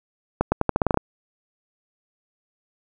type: accelerating click train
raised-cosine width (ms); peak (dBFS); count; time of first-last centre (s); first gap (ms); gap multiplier
1; -4; 10; 0.41-0.973; 110; 0.85
effects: none